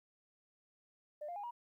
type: tone with pitch steps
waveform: sine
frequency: 598 / 698.9 / 816.9 / 954.8 Hz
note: D5 / F5 / G#5 / A#5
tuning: +31 / +1 / -29 / +41 cents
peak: -40 dBFS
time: 1.21-1.51 s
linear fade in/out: 10 ms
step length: 75 ms
effects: tanh soft clip ceiling -36 dBFS + 13-bit